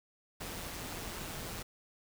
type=noise with amplitude modulation; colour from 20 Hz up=pink; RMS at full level=-40 dBFS; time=0.4-1.63 s; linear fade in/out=10 ms; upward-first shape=sine; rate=170 Hz; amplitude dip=45%; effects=none